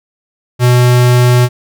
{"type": "tone", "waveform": "square", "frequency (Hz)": 123.47, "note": "B2", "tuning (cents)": 0, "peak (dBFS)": -6, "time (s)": [0.59, 1.49], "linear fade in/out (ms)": 50, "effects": []}